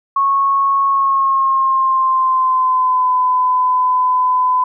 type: tone with pitch glide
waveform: sine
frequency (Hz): 1100 to 1008.7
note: C#6 to B5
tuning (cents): -14 to +36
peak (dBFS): -11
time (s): 0.16-4.64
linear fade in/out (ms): 5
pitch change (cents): -150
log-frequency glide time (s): 0.87-3.1
effects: none